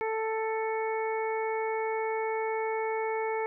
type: harmonic tone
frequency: 441.9 Hz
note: A4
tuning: 7 cents sharp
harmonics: 1 / 2 / 3 / 4 / 5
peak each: -30 / -33 / -43 / -43 / -39 dBFS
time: 0.01-3.46 s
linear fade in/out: 0 ms
effects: none